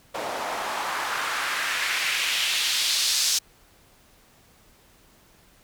white noise with band-pass filter sweep, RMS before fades -26 dBFS, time 0.14-3.39 s, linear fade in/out 10 ms, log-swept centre 630 to 5300 Hz, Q 1.6, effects pink hiss -57 dBFS RMS until 5.63 s

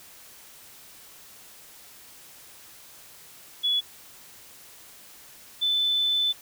sine tone pair in turn, 3400 / 3514 Hz, G#7 / A7, +40 / -3 cents, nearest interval minor second, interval 57 cents, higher second, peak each -21 dBFS, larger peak neither, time 3.63-3.81 / 5.61-6.33 s, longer second, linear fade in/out 20 ms, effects white hiss -49 dBFS RMS until 6.41 s

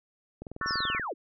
click train, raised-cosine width 2 ms, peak -26 dBFS, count 13, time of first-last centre 0.42-0.997 s, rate 20.8 Hz
sine chord, F# minor seventh, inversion second, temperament just, 1110 / 1332 / 1480 / 1776 Hz, C#6 / E6 / F#6 / A6, +2 / +18 / 0 / +16 cents, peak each -35 dBFS, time 0.61-0.99 s, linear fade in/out 5 ms
sine linear sweep, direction down, 5750 to 223 Hz, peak -31 dBFS, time 0.66-1.14 s, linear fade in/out 20 ms
effects none

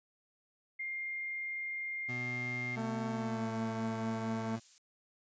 sine tone, 2114 Hz, C7, 17 cents sharp, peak -36 dBFS, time 0.79-2.76 s, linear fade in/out 10 ms
25% pulse tone with pitch glide, 123.47 to 113.88 Hz, B2 to A#2, 0 to -40 cents, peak -36 dBFS, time 2.08-4.6 s, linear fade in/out 20 ms, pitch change -140 cents, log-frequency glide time 3.08-3.52 s
harmonic tone, 223.4 Hz, A3, 27 cents sharp, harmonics 1 / 2 / 3 / 4 / 5 / 6 / 7 / 8 / 9 / 10, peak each -36 / -45 / -44 / -45 / -50 / -53 / -53 / -62 / -62 / -57 dBFS, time 2.76-4.57 s, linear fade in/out 20 ms
violet noise, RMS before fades -50 dBFS, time 2.79-4.78 s, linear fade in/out 0 ms
effects resampled to 16000 Hz

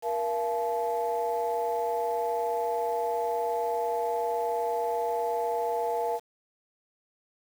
sine tone cluster, 472.8 / 682 / 863 Hz, A#4 / F5 / A5, +24 / -41 / -34 cents, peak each -29 / -30 / -30 dBFS, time 0.02-6.2 s, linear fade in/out 50 ms, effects tanh soft clip ceiling -19 dBFS + 8-bit

